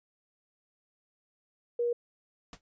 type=tone; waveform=sine; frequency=477.1 Hz; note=A#4; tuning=40 cents sharp; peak=-26 dBFS; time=1.79-1.93 s; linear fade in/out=5 ms
type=noise with exponential decay; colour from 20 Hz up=pink; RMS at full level=-41 dBFS; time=2.53-2.61 s; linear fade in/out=1 ms; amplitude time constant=16 ms
effects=resampled to 16000 Hz